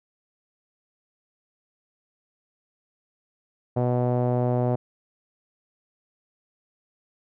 sawtooth tone with low-pass filter, 123.47 Hz, B2, in tune, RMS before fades -23 dBFS, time 3.76-4.76 s, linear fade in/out 10 ms, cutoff 660 Hz, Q 2.6, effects none

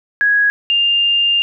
sine tone pair in turn, 1661.2 / 2803 Hz, G#6 / F7, 0 / +6 cents, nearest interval major sixth, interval 906 cents, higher second, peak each -10 / -11 dBFS, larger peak first, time 0.21-0.5 / 0.7-1.42 s, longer second, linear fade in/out 0 ms, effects none

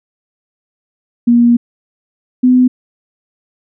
sine tone pair in turn, 237.9 / 252 Hz, A#3 / B3, +35 / +35 cents, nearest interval minor second, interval 100 cents, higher second, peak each -5 dBFS, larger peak neither, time 1.27-1.57 / 2.43-2.68 s, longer first, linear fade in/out 10 ms, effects none

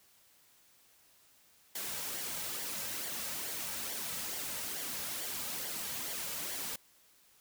white noise with flanger, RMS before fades -39 dBFS, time 1.75-6.76 s, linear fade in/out 5 ms, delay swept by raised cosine 0.77 to 2.87 ms, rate 2.3 Hz, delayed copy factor -0.5, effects white hiss -65 dBFS RMS until 7.4 s

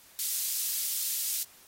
white high-pass noise, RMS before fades -31 dBFS, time 0.19-1.43 s, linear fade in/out 0 ms, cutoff 4600 Hz, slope 12 dB/octave, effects white hiss -56 dBFS RMS until 1.67 s + AAC 48 kbps

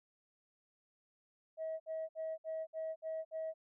sine tone bursts, 640 Hz, D#5, 49 cents sharp, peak -36 dBFS, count 7, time 1.57-3.54 s, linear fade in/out 50 ms, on 230 ms, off 60 ms, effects tanh soft clip ceiling -34 dBFS

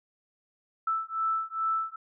sine beating tone pair, 1318.5 / 1320.9 Hz, E6 / E6, 0 / +3 cents, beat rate 2.4 Hz, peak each -30 dBFS, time 0.87-1.96 s, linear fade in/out 5 ms, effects none

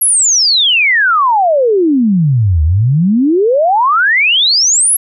sine exponential two-way sweep, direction down then up, 11550 to 74 to 11550 Hz, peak -7 dBFS, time 0.01-4.97 s, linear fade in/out 10 ms, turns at 2.63 s, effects none

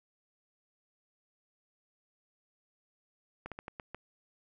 slowing click train, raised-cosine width 0.5 ms, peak -26 dBFS, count 6, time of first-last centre 3.46-3.946 s, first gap 57 ms, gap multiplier 1.27, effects none

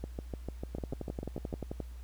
two click trains, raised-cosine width 2 ms, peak -23 / -24 dBFS, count 13 / 11, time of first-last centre 0.75-1.803 / 0.04-1.528 s, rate 11.4 / 6.72 Hz, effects added 60 Hz sine -42 dBFS peak until 2.03 s + pink hiss -62 dBFS RMS until 2.03 s

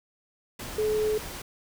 sine tone in noise, 428.6 Hz, A4, 45 cents flat, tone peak -23 dBFS, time 0.78-1.18 s, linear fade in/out 5 ms, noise pink, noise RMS -38 dBFS, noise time 0.59-1.42 s, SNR +12 dB, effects none

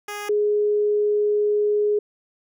10% pulse / sine tone pair in turn, 413.3 / 417.1 Hz, G#4 / G#4, -8 / +7 cents, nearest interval unison, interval 15 cents, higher second, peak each -21 / -17 dBFS, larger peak second, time 0.08-0.29 / 0.29-1.99 s, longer second, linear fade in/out 5 ms, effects none

